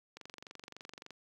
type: click train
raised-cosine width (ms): 0.2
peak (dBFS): -30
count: 23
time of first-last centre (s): 0.17-1.106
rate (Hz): 23.5
effects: high-pass 60 Hz 12 dB/octave + 10-bit